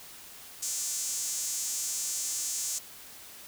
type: tone with high-pass filter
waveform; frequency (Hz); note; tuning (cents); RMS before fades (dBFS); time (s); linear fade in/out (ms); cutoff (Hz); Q
sawtooth; 296.6; D4; +17; -33; 0.62-2.79; 10; 6900; 3.2
effects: white hiss -48 dBFS RMS until 3.47 s